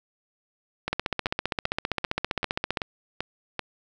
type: two click trains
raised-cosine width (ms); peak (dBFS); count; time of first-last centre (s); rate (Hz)
0.3; -12 / -9; 8 / 29; 0.88-3.593 / 0.93-2.772; 2.58 / 15.2
effects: none